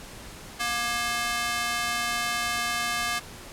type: tone with high-pass filter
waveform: square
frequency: 237.1 Hz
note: A#3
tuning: 30 cents sharp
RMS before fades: -28 dBFS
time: 0.59-3.2 s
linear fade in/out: 20 ms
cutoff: 1300 Hz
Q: 0.92
effects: pink hiss -43 dBFS RMS until 3.52 s + low-pass 12000 Hz 12 dB/octave